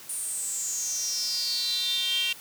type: tone with high-pass filter sweep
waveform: square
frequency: 211.6 Hz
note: G#3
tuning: 33 cents sharp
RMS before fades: -29 dBFS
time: 0.09-2.33 s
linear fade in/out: 5 ms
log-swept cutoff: 9600 to 2900 Hz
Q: 9.7
effects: white hiss -46 dBFS RMS until 2.4 s + high-pass 80 Hz 12 dB/octave